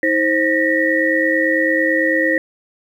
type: tone cluster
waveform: sine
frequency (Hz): 319.7 / 527 / 1838 / 1927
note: D#4 / C5 / A#6 / B6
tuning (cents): +47 / +12 / -25 / -43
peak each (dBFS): -19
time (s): 0.03-2.38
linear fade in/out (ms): 2
effects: 8-bit